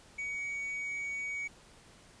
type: tone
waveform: triangle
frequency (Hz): 2251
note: C#7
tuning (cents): +26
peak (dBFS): -33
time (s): 0.18-1.48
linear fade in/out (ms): 10
effects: pink hiss -58 dBFS RMS until 2.2 s + resampled to 22050 Hz